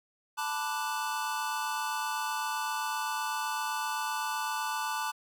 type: chord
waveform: square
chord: B minor seventh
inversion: third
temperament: equal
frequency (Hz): 880 / 987.8 / 1174.7 / 1480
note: A5 / B5 / D6 / F#6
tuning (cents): 0 / 0 / 0 / 0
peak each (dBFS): -35 / -39 / -38 / -39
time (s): 0.37-5.12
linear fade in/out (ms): 20
effects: none